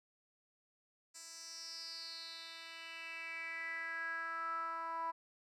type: tone with band-pass filter sweep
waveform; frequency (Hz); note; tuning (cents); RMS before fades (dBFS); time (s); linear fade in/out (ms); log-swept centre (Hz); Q
10% pulse; 329.6; E4; 0; -44; 1.14-5.12; 20; 7000 to 990; 6
effects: none